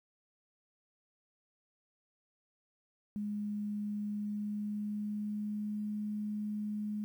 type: tone with pitch glide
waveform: sine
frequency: 207.7 to 210.1 Hz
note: G#3 to G#3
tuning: 0 to +20 cents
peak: -34 dBFS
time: 3.16-7.04 s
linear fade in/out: 0 ms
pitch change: +20 cents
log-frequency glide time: 4.07-5.89 s
effects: 11-bit